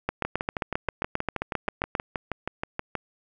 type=two click trains; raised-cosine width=0.5 ms; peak=-13 / -10 dBFS; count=18 / 15; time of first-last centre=0.25-2.953 / 0.09-1.952 s; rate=6.29 / 7.52 Hz; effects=none